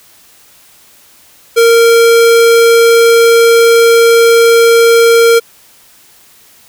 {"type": "tone", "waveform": "square", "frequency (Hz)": 462.9, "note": "A#4", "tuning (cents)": -12, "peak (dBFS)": -4, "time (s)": [1.56, 5.4], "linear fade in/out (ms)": 20, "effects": ["white hiss -43 dBFS RMS until 6.68 s"]}